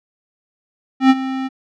square tone with ADSR envelope, 263.9 Hz, C4, 15 cents sharp, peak -6 dBFS, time 1-1.49 s, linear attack 100 ms, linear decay 39 ms, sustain -15 dB, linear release 25 ms, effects low-pass 3000 Hz 12 dB/octave

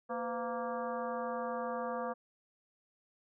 harmonic tone with a mistuned harmonic, 233.1 Hz, A#3, in tune, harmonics 1 / 2 / 3 / 4 / 5 / 6 / 7, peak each -43 / -38 / -41 / -44 / -42 / -51 / -51 dBFS, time 0.09-2.14 s, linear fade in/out 20 ms, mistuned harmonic 2, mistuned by +140 cents, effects none

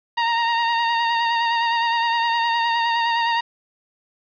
sawtooth tone with vibrato, 930 Hz, A#5, 4 cents flat, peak -14 dBFS, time 0.17-3.41 s, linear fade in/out 10 ms, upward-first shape sine, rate 9.7 Hz, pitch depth 28 cents each way, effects resampled to 11025 Hz + 7-bit

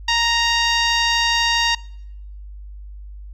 10% pulse tone with low-pass filter, 932.3 Hz, A#5, in tune, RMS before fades -18 dBFS, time 0.08-1.75 s, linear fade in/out 5 ms, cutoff 5100 Hz, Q 1, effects noise-tail reverb RT60 0.8 s tail -24 dB re dry + added 50 Hz sine -33 dBFS peak until 3.33 s

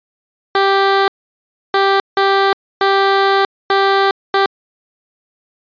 15% pulse tone bursts at uneven times, 392 Hz, G4, in tune, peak -4 dBFS, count 6, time 0.55-1.08 / 1.74-2 / 2.17-2.53 / 2.81-3.45 / 3.7-4.11 / 4.34-4.46 s, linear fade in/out 2 ms, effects resampled to 11025 Hz

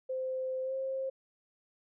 sine tone with pitch glide, 519 to 531.4 Hz, C5 to C5, -14 to +27 cents, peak -32 dBFS, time 0.09-1.1 s, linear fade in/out 10 ms, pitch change +41 cents, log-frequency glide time 0.63-0.74 s, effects none

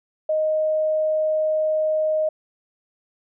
sine tone, 622.3 Hz, D#5, in tune, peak -18 dBFS, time 0.29-2.29 s, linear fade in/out 5 ms, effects none

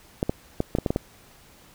clicks, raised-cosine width 2 ms, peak -9 dBFS, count 8, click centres 0.229 / 0.295 / 0.604 / 0.751 / 0.786 / 0.862 / 0.905 / 0.961 s, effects pink hiss -53 dBFS RMS until 1.74 s

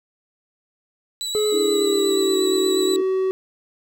30% pulse tone with vibrato, 3933 Hz, B7, 8 cents flat, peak -22 dBFS, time 1.21-2.96 s, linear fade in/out 0 ms, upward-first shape triangle, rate 8.4 Hz, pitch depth 25 cents each way
triangle tone with pitch glide, 424.4 to 378.1 Hz, G#4 to F#4, +38 to +38 cents, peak -16 dBFS, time 1.35-3.31 s, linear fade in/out 0 ms, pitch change -200 cents, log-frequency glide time 1.45-2.44 s
sine chord, D suspended second, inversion none, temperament just, 293.7 / 330.4 / 440.5 Hz, D4 / E4 / A4, 0 / +4 / +2 cents, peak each -28 / -25 / -30 dBFS, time 1.52-3.02 s, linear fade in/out 10 ms
effects none

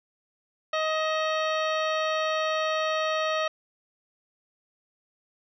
harmonic tone with a mistuned harmonic, 628 Hz, D#5, 16 cents sharp, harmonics 1 / 2 / 3 / 4 / 5 / 6 / 7 / 9, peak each -27 / -29 / -34 / -36 / -38 / -39 / -43 / -45 dBFS, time 0.73-3.48 s, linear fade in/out 5 ms, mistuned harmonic 4, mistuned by +57 cents, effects none

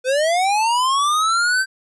square linear sweep, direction up, 495.1 to 1568 Hz, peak -16 dBFS, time 0.04-1.66 s, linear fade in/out 50 ms, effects resampled to 24000 Hz

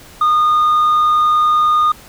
sine tone, 1225 Hz, D#6, 27 cents flat, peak -7 dBFS, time 0.21-1.92 s, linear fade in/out 5 ms, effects tanh soft clip ceiling -9 dBFS + pink hiss -40 dBFS RMS until 2.08 s

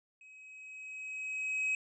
triangle tone with level ramp, 2544 Hz, D#7, 38 cents sharp, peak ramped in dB -52 to -27 dBFS, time 0.21-1.75 s, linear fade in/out 2 ms, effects resampled to 24000 Hz

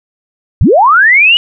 sine linear sweep, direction up, 51.91 to 2960 Hz, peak -3 dBFS, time 0.61-1.37 s, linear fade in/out 0 ms, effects none

